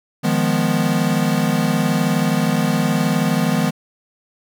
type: chord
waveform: square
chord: F half-diminished seventh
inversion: third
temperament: equal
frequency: 155.56 / 174.61 / 207.7 / 246.9 Hz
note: Eb3 / F3 / Ab3 / Cb4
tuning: 0 / 0 / 0 / 0 cents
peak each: -22 dBFS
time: 0.23-3.71 s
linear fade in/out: 20 ms
effects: none